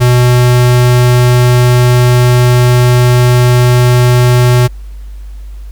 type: tone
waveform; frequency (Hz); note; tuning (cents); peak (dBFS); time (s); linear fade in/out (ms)
square; 123.47; B2; 0; -5; 0-4.68; 20
effects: added 50 Hz sine -23 dBFS peak until 5.71 s + pink hiss -47 dBFS RMS until 5.71 s